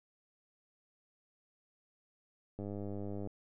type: click train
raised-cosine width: 2 ms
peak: -29 dBFS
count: 70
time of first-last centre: 2.59-3.273 s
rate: 101 Hz
effects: none